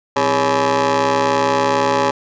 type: ring-modulated tone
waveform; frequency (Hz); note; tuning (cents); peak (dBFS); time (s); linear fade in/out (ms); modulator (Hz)
20% pulse; 146.83; D3; 0; -6; 0.16-2.11; 5; 702
effects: resampled to 16000 Hz + 8-bit